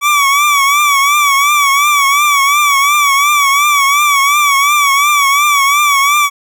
25% pulse tone with vibrato, 1142 Hz, D6, 49 cents flat, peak -4 dBFS, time 0.01-6.3 s, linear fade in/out 50 ms, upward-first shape triangle, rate 2.8 Hz, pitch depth 84 cents each way, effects none

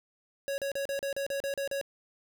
square tone bursts, 554.4 Hz, C#5, in tune, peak -31 dBFS, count 10, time 0.48-1.813 s, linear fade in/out 0 ms, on 100 ms, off 37 ms, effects none

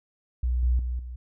sine tone with level steps, 61.4 Hz, B1, 9 cents flat, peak -22 / -19 / -26 / -34 dBFS, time 0.43-1.16 s, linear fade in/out 5 ms, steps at 0.63 / 0.79 / 0.99 s, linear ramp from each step 2 ms, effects none

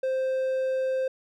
triangle tone, 523.3 Hz, C5, in tune, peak -22 dBFS, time 0.03-1.08 s, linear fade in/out 5 ms, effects none

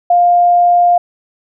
sine tone, 703 Hz, F5, 11 cents sharp, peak -6 dBFS, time 0.1-0.98 s, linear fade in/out 5 ms, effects none

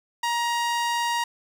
sawtooth tone, 944 Hz, A#5, 22 cents sharp, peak -19 dBFS, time 0.23-1.24 s, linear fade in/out 5 ms, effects low-pass 9000 Hz 12 dB/octave + 8-bit

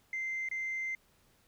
sine tone with dropouts, 2082 Hz, C7, 9 cents flat, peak -32 dBFS, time 0.13-0.95 s, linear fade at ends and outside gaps 2 ms, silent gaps 0.488-0.513 s, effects tanh soft clip ceiling -30 dBFS + pink hiss -68 dBFS RMS until 1.47 s

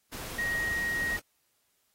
sine tone in noise, 1882 Hz, A#6, 16 cents sharp, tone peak -28 dBFS, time 0.38-1.17 s, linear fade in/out 10 ms, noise pink, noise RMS -40 dBFS, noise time 0.12-1.2 s, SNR +9 dB, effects white hiss -73 dBFS RMS until 1.94 s + AAC 48 kbps

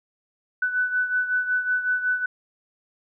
sine beating tone pair, 1494 / 1499.4 Hz, F#6 / F#6, +16 / +23 cents, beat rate 5.4 Hz, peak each -22 / -28 dBFS, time 0.62-2.26 s, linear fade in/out 5 ms, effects none

